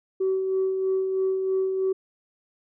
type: tone with tremolo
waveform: sine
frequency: 380.1 Hz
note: F#4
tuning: 47 cents sharp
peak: -19 dBFS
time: 0.2-1.93 s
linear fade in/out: 10 ms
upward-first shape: sine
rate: 3.1 Hz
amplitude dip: 40%
effects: tanh soft clip ceiling -17 dBFS